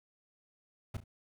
brown noise with echo, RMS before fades -36 dBFS, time 0.94-0.97 s, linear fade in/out 5 ms, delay 35 ms, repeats 2, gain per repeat -11 dB, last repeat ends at 1.04 s, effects none

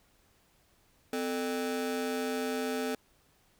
35% pulse ring-modulated tone, 349.2 Hz, F4, in tune, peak -26 dBFS, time 1.13-2.95 s, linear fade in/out 2 ms, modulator 93.5 Hz, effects pink hiss -67 dBFS RMS until 3.59 s

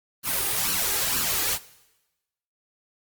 white noise with flanger, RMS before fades -25 dBFS, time 0.23-1.59 s, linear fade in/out 50 ms, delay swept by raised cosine 0.69 to 2.49 ms, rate 2.1 Hz, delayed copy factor +0.6, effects noise-tail reverb RT60 1.0 s tail -19 dB re dry + Opus 32 kbps

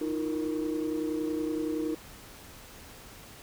sine chord, Eb suspended second, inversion none, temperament equal with one note detuned, 311.1 / 341.8 / 466.2 Hz, Eb4 / F4 / Bb4, 0 / -37 / 0 cents, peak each -29 / -34 / -34 dBFS, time 0.01-1.95 s, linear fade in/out 5 ms, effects tanh soft clip ceiling -23 dBFS + pink hiss -49 dBFS RMS until 3.42 s

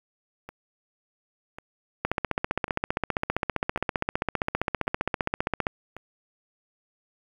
two click trains, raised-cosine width 0.5 ms, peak -9 / -24 dBFS, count 56 / 6, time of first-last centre 2.05-5.668 / 0.49-5.966 s, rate 15.2 / 0.913 Hz, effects 8-bit

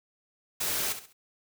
white noise with echo, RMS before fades -30 dBFS, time 0.6-0.93 s, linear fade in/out 10 ms, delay 67 ms, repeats 3, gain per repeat -10 dB, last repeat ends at 1.131 s, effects none

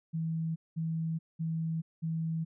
sine tone bursts, 162.3 Hz, E3, 27 cents flat, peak -30 dBFS, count 4, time 0.13-2.45 s, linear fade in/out 20 ms, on 430 ms, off 200 ms, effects none

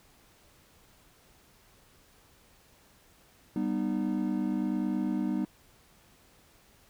triangle chord, G augmented, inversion none, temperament just, 196 / 245 / 306.2 Hz, G3 / B3 / D#4, 0 / -14 / -28 cents, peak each -30 dBFS, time 3.56-5.45 s, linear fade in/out 2 ms, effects pink hiss -61 dBFS RMS until 6.89 s

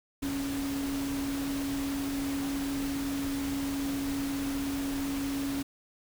sine tone in noise, 277.2 Hz, C#4, in tune, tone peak -30 dBFS, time 0.22-5.63 s, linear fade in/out 10 ms, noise pink, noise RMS -39 dBFS, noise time 0.22-5.63 s, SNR +6 dB, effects none

